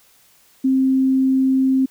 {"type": "tone", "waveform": "sine", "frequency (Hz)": 264, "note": "C4", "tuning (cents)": 16, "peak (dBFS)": -13, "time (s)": [0.64, 1.86], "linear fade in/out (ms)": 10, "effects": ["white hiss -54 dBFS RMS until 1.9 s"]}